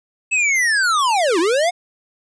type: linear two-way sweep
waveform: square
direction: down then up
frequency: 2636 to 311.1 to 736 Hz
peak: -15 dBFS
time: 0.31-1.71 s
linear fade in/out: 20 ms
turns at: 1.39 s
effects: resampled to 22050 Hz